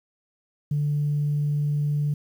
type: tone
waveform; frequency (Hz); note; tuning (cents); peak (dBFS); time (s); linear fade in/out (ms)
sine; 146.83; D3; 0; -20; 0.71-2.14; 5
effects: tanh soft clip ceiling -17 dBFS + 9-bit